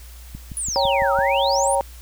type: click train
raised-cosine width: 5 ms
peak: -21 dBFS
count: 6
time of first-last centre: 0.35-1.189 s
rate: 5.96 Hz
type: exponential two-way sweep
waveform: sine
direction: down then up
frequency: 10470 to 1234 to 10470 Hz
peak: -23 dBFS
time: 0.57-1.75 s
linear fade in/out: 0 ms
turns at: 1.13 s
type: chord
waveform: sine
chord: G diminished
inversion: second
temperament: equal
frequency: 554.4 / 784 / 932.3 Hz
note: Db5 / G5 / Bb5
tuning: 0 / 0 / 0 cents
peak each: -20 / -22 / -22 dBFS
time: 0.76-1.81 s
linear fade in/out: 0 ms
effects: added 60 Hz sine -38 dBFS peak until 2.01 s + white hiss -47 dBFS RMS until 2.01 s